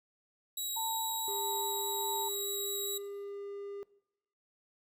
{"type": "tone with vibrato", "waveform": "10% pulse", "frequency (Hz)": 3855, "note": "B7", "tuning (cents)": -43, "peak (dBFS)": -28, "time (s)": [0.57, 2.98], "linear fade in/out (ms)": 5, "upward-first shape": "square", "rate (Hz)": 4.8, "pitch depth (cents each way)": 8}
{"type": "tone with tremolo", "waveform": "sine", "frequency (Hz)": 898, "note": "A5", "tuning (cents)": 35, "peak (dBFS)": -34, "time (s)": [0.76, 2.29], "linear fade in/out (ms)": 10, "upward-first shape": "sine", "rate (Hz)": 1.6, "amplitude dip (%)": 35}
{"type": "tone", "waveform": "triangle", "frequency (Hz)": 402.1, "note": "G4", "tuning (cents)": 44, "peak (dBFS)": -38, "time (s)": [1.28, 3.83], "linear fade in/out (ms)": 0}
{"effects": ["noise-tail reverb RT60 0.8 s tail -20 dB re dry"]}